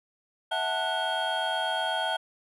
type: tone cluster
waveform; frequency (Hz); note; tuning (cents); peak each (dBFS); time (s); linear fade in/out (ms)
triangle; 653 / 741 / 882 / 1473 / 3231; E5 / F#5 / A5 / F#6 / G#7; -17 / +2 / +4 / -8 / -48; -31; 0.51-2.17; 10
effects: none